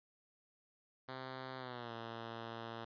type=tone with pitch glide; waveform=5% pulse; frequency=130.5 to 114.93 Hz; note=C3 to A#2; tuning=-4 to -24 cents; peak=-33 dBFS; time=1.08-2.85 s; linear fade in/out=10 ms; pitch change=-220 cents; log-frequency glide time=1.58-1.93 s; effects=resampled to 11025 Hz + 12-bit